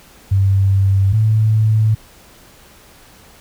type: tone pair in turn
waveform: sine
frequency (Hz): 97.4 / 109.05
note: G2 / A2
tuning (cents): -11 / -15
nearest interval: major second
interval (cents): 196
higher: second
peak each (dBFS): -10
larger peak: neither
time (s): 0.31-1.13 / 1.13-1.95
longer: neither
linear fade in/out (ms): 10
effects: pink hiss -45 dBFS RMS until 3.4 s